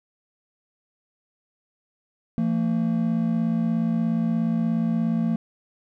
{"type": "tone pair together", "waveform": "triangle", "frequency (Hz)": [169.9, 226.8], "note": ["F3", "A#3"], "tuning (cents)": [-47, -47], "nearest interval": "perfect fourth", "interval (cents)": 500, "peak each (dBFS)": [-23, -20], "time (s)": [2.38, 5.36], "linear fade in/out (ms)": 0, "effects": []}